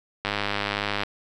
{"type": "click train", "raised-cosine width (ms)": 0.3, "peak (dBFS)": -9, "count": 81, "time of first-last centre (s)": [0.25, 1.034], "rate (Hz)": 102, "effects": []}